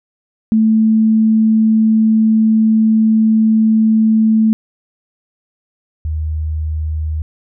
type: tone pair in turn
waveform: sine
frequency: 220 / 77.78 Hz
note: A3 / D#2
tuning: 0 / 0 cents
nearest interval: octave + tritone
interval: 1800 cents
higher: first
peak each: -8 / -16 dBFS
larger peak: first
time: 0.52-4.53 / 6.05-7.22 s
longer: first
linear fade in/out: 0 ms
effects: none